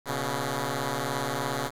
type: beating tone pair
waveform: 5% pulse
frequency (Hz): 122.6 / 139.6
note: B2 / C#3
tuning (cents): -12 / +13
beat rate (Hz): 17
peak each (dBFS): -21 / -19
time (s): 0.05-1.71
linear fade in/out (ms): 50
effects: resampled to 32000 Hz + 7-bit